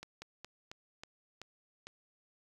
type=slowing click train; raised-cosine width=0.2 ms; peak=-28 dBFS; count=7; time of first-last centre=0.03-1.87 s; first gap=190 ms; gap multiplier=1.19; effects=9-bit